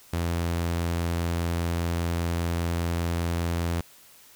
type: tone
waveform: sawtooth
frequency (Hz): 85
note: F2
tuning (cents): -46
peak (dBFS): -21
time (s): 0.13-3.81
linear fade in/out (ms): 5
effects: white hiss -53 dBFS RMS until 4.35 s